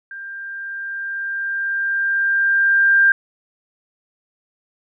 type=tone with level ramp; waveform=sine; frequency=1591 Hz; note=G6; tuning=25 cents sharp; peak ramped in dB=-30 to -9 dBFS; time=0.11-3.12 s; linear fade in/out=2 ms; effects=none